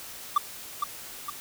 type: tone with echo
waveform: triangle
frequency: 1172 Hz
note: D6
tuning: 4 cents flat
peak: -15 dBFS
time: 0.36-0.38 s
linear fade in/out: 5 ms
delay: 460 ms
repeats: 2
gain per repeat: -6 dB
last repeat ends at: 1.3 s
effects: white hiss -42 dBFS RMS until 1.4 s